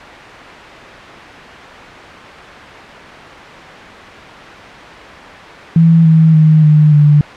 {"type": "tone with pitch steps", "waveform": "sine", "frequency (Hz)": [164.81, 160.4, 156.1, 151.92, 147.85], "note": ["E3", "E3", "D#3", "D#3", "D3"], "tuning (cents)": [0, -47, 6, -41, 12], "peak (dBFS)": -4, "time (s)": [5.76, 7.21], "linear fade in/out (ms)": 2, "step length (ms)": 290, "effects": ["white hiss -30 dBFS RMS until 7.36 s", "low-pass 2000 Hz 12 dB/octave"]}